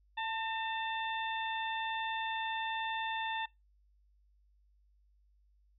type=harmonic tone with a mistuned harmonic; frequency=890 Hz; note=A5; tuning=20 cents sharp; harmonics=1 / 2 / 3 / 4; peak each=-36 / -40 / -44 / -43 dBFS; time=0.17-3.46 s; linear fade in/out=10 ms; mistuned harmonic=2; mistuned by=+30 cents; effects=noise-tail reverb RT60 0.2 s tail -22 dB re dry + added 50 Hz sine -65 dBFS peak until 5.78 s